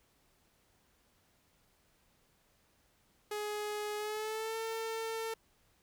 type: tone with pitch glide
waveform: sawtooth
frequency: 419.2 to 449.3 Hz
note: G#4 to A4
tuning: +16 to +36 cents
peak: -32 dBFS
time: 3.31-5.34 s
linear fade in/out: 5 ms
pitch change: +120 cents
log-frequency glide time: 3.97-4.57 s
effects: pink hiss -71 dBFS RMS until 5.82 s